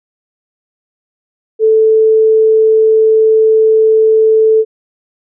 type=tone; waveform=sine; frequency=439.6 Hz; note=A4; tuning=2 cents flat; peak=-5 dBFS; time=1.59-4.65 s; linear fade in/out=50 ms; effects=none